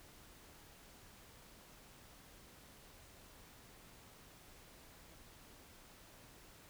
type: silence
effects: pink hiss -60 dBFS RMS until 6.69 s